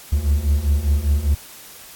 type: beating tone pair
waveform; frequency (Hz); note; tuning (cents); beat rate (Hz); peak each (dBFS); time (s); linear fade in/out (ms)
triangle; 69.3 / 74.3; C#2 / D2; 0 / +21; 5; -18 / -15; 0.12-1.35; 10
effects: white hiss -41 dBFS RMS until 1.95 s + AAC 64 kbps